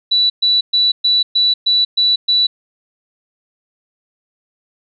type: tone bursts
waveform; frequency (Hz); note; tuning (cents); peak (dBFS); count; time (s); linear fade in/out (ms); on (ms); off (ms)
sine; 3951; B7; 0; -10; 8; 0.11-2.47; 10; 190; 120
effects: none